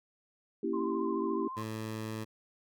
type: chord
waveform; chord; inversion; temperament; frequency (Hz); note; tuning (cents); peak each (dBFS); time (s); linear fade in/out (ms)
sine; A# diminished seventh; none; equal; 233.1 / 277.2 / 329.6 / 392; A#3 / C#4 / E4 / G4; 0 / 0 / 0 / 0; -37 / -38 / -34 / -34; 0.63-1.48; 5
type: tone with vibrato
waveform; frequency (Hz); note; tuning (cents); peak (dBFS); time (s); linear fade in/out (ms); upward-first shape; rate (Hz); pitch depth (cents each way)
sine; 1042; C6; -7; -38; 0.73-1.63; 10; triangle; 14; 51
type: tone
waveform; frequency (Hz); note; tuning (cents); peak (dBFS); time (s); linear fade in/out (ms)
15% pulse; 109.9; A2; -2; -30; 1.56-2.25; 20
effects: none